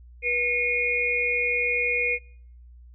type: tone cluster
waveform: sine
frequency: 484.9 / 2154 / 2453 Hz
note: B4 / C7 / D#7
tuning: -32 / +50 / -25 cents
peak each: -30 / -26 / -24 dBFS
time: 0.22-2.19 s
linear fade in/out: 50 ms
effects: noise-tail reverb RT60 0.6 s tail -26 dB re dry + added 60 Hz sine -45 dBFS peak until 2.94 s